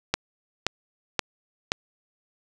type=click train; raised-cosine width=0.2 ms; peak=-4 dBFS; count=4; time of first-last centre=0.14-1.719 s; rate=1.9 Hz; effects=none